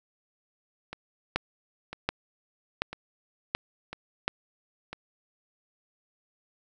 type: two click trains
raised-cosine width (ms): 0.3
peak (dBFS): -21 / -9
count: 5 / 5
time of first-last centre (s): 0.93-4.93 / 1.36-4.28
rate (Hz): 1 / 1.37
effects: none